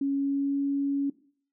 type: tone with pitch glide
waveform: sine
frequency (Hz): 277.2 to 279.6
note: C#4 to C#4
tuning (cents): 0 to +15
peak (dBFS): -24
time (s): 0.01-1.1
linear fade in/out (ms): 5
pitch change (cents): +15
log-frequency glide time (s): 0.14-0.59
effects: noise-tail reverb RT60 0.5 s tail -18 dB re dry